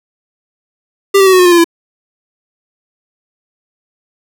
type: tone with pitch steps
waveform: square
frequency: 395.8 / 386.8 / 377.9 / 369.3 / 360.9 / 352.6 / 344.6 / 336.7 Hz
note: G4 / G4 / F#4 / F#4 / F#4 / F4 / F4 / E4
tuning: +17 / -23 / +37 / -3 / -43 / +17 / -23 / +37 cents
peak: -5 dBFS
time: 1.14-1.644 s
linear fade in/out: 10 ms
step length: 63 ms
effects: none